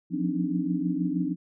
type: tone cluster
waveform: sine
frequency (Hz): 173.3 / 179.7 / 260.1 / 286.3 / 306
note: F3 / F3 / C4 / D4 / D#4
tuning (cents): -13 / +50 / -10 / -44 / -29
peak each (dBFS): -31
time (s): 0.1-1.36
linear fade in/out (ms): 50
effects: none